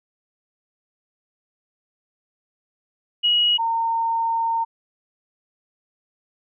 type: tone pair in turn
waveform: sine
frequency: 2903 / 914.4 Hz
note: F#7 / A#5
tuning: -34 / -34 cents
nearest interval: octave + minor sixth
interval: 2000 cents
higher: first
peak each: -15 / -19 dBFS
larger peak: first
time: 3.23-3.58 / 3.58-4.65 s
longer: second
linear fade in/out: 20 ms
effects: none